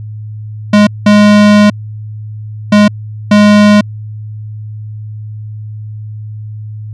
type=tone bursts at uneven times; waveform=square; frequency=207.7 Hz; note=G#3; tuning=in tune; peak=-3 dBFS; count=4; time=0.73-0.87 / 1.06-1.7 / 2.72-2.88 / 3.31-3.81 s; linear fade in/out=5 ms; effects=added 107 Hz sine -21 dBFS peak until 6.93 s + low-pass 5000 Hz 12 dB/octave